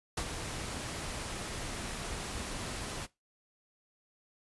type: noise with ADSR envelope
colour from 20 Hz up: pink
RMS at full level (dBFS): -33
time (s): 0.17-3.07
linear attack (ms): 6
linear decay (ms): 60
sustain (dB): -6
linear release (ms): 28
effects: noise-tail reverb RT60 0.2 s tail -19 dB re dry + resampled to 24000 Hz